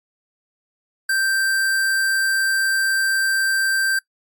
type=tone; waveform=square; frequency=1568 Hz; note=G6; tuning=in tune; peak=-18 dBFS; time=1.09-3.99 s; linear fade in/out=5 ms; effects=noise-tail reverb RT60 0.1 s tail -21 dB re dry + Opus 48 kbps